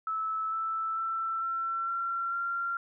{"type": "tone with pitch steps", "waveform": "sine", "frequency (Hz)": [1306, 1320.4, 1335, 1349.7, 1364.6, 1379.7], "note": ["E6", "E6", "E6", "E6", "F6", "F6"], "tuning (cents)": [-17, 2, 22, 40, -41, -21], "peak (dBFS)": -29, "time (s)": [0.07, 2.77], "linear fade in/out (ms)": 2, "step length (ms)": 450, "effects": []}